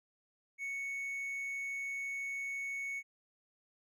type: tone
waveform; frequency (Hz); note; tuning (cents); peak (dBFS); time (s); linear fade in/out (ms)
triangle; 2217; C#7; 0; -35; 0.58-3.03; 50
effects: none